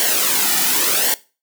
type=noise with flanger; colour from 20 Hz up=white; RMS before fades=-17 dBFS; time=0-1.14 s; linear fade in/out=0 ms; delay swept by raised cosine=0.79 to 1.89 ms; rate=0.89 Hz; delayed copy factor=-0.65; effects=noise-tail reverb RT60 0.3 s tail -19 dB re dry + high-pass 200 Hz 12 dB/octave